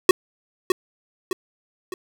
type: tone with echo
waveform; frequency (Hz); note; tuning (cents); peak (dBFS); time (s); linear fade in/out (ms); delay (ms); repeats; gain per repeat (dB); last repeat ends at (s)
square; 370; F#4; 0; -8; 0.09-0.11; 2; 610; 3; -7; 1.94
effects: none